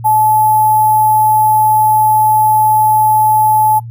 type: tone with sample-and-hold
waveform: sine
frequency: 861 Hz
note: A5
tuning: 38 cents flat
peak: -7 dBFS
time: 0.04-3.8 s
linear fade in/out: 20 ms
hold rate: 11025 Hz
effects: noise-tail reverb RT60 0.1 s tail -21 dB re dry + added 116 Hz sine -24 dBFS peak until 3.9 s